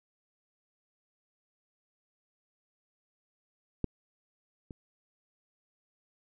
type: clicks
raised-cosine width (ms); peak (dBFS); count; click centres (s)
3; -16 / -30; 2; 3.843 / 4.708
effects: none